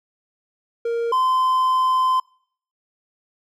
triangle tone pair in turn, 466.2 / 1031 Hz, A#4 / C6, 0 / -26 cents, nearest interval octave + major second, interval 1374 cents, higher second, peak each -18 / -14 dBFS, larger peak second, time 0.85-1.12 / 1.12-2.2 s, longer second, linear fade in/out 5 ms, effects noise-tail reverb RT60 0.6 s tail -26 dB re dry

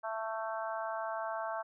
harmonic tone, 221.8 Hz, A3, 14 cents sharp, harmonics 3 / 4 / 5 / 6 / 7, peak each -38 / -40 / -42 / -44 / -45 dBFS, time 0.03-1.63 s, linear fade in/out 20 ms, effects none

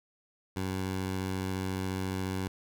15% pulse tone, 94.3 Hz, F#2, 33 cents sharp, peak -25 dBFS, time 0.56-2.48 s, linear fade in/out 5 ms, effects none

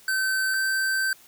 square tone pair in turn, 1539 / 1550.6 Hz, G6 / G6, -32 / -19 cents, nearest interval unison, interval 13 cents, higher second, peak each -23 dBFS, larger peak neither, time 0.08-0.54 / 0.54-1.13 s, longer second, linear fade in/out 2 ms, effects white hiss -53 dBFS RMS until 1.27 s

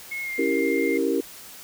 sine tone with pitch glide, 2170 to 2112 Hz, C#7 to C7, -37 to +16 cents, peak -28 dBFS, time 0.11-0.98 s, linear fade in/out 10 ms, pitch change -47 cents, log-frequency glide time 0.23-0.31 s
sine chord, C# diminished seventh, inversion none, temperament equal, 277.2 / 329.6 / 392 / 466.2 Hz, C#4 / E4 / G4 / Bb4, 0 / 0 / 0 / 0 cents, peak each -26 dBFS, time 0.38-1.21 s, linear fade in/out 10 ms
effects white hiss -43 dBFS RMS until 1.63 s

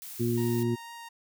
blue noise, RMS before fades -42 dBFS, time 0.02-0.63 s, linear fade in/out 0 ms
harmonic tone, 118.2 Hz, A#2, 24 cents sharp, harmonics 1 / 2 / 3, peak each -29 / -29 / -29 dBFS, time 0.19-0.76 s, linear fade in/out 20 ms
sawtooth tone with vibrato, 932.3 Hz, A#5, in tune, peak -38 dBFS, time 0.37-1.09 s, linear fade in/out 10 ms, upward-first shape triangle, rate 4 Hz, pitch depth 9 cents each way
effects none

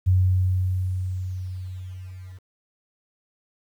sine tone with level ramp, 92.5 Hz, F#2, in tune, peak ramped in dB -14 to -38 dBFS, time 0.06-2.39 s, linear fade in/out 20 ms, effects 9-bit

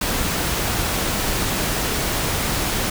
pink noise, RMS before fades -22 dBFS, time 0.01-2.9 s, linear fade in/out 5 ms, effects none

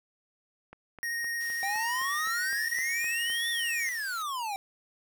click train, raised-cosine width 0.5 ms, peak -31 dBFS, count 11, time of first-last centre 0.73-3.301 s, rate 3.89 Hz
square tone with vibrato, 1864.7 Hz, A#6, in tune, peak -31 dBFS, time 1.03-3.89 s, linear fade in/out 0 ms, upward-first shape sine, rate 13 Hz, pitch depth 9 cents each way
white high-pass noise, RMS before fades -49 dBFS, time 1.4-4.23 s, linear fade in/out 10 ms, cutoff 970 Hz, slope 48 dB/octave
square exponential two-way sweep, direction up then down, 770 to 3590 to 770 Hz, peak -32 dBFS, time 1.63-4.56 s, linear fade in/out 0 ms, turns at 3.5 s
effects none

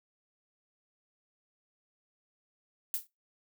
violet noise with exponential decay, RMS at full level -28 dBFS, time 2.94-3.07 s, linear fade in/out 1 ms, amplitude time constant 28 ms, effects noise-tail reverb RT60 0.2 s tail -19 dB re dry

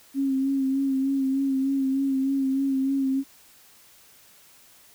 sine tone with vibrato, 270 Hz, C#4, 45 cents flat, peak -21 dBFS, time 0.14-3.24 s, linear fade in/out 50 ms, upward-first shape sine, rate 3.3 Hz, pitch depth 31 cents each way, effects white hiss -54 dBFS RMS until 4.94 s

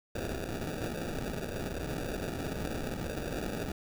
white noise with sample-and-hold, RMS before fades -36 dBFS, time 0.15-3.72 s, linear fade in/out 5 ms, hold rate 1050 Hz, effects none

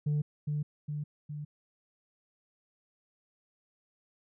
sine tone with echo, 148.4 Hz, D3, 18 cents sharp, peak -24 dBFS, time 0.06-0.22 s, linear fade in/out 10 ms, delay 410 ms, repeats 3, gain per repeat -4 dB, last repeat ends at 1.45 s, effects tanh soft clip ceiling -25 dBFS

